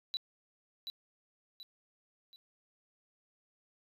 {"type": "tone with echo", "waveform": "triangle", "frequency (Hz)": 3951, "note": "B7", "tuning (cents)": 0, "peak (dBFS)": -29, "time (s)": [0.14, 0.17], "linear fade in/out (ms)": 0, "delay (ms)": 730, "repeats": 3, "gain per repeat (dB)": -8, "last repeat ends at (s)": 2.36, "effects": ["tanh soft clip ceiling -30 dBFS"]}